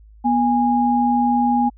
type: tone pair together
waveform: sine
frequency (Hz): 243.4 / 823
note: B3 / G#5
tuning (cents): -25 / -16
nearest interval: octave + major sixth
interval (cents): 2109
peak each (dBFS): -17 / -17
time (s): 0.24-1.7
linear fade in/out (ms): 20
effects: added 53 Hz sine -43 dBFS peak until 1.77 s